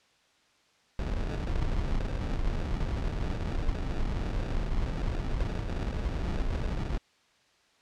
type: noise with sample-and-hold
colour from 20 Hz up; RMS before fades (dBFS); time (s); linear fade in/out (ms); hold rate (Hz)
brown; -30; 0.99-6.98; 2; 1050
effects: white hiss -65 dBFS RMS until 7.81 s + low-pass 5000 Hz 12 dB/octave